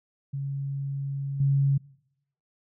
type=tone with level steps; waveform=sine; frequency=138.59 Hz; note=C#3; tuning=in tune; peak=-28 / -19 dBFS; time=0.33-1.78 s; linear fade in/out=10 ms; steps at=1.4 s; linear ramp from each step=5 ms; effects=noise-tail reverb RT60 0.8 s tail -24 dB re dry